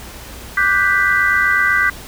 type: chord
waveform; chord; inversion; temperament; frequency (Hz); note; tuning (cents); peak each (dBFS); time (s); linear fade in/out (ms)
sine; G major seventh; second; equal; 1174.7 / 1480 / 1568 / 1975.5; D6 / F#6 / G6 / B6; 0 / 0 / 0 / 0; -20 / -19 / -16 / -16; 0.57-1.9; 5
effects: added 60 Hz sine -37 dBFS peak until 2.07 s + pink hiss -35 dBFS RMS until 2.07 s